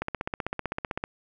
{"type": "click train", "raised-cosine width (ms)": 0.5, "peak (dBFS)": -14, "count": 17, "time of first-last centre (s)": [0.02, 1.039], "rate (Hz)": 15.7, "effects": []}